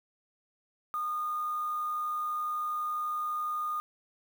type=tone with quantisation; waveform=sine; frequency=1223 Hz; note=D#6; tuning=30 cents flat; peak=-30 dBFS; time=0.94-3.8 s; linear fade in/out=0 ms; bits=8; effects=none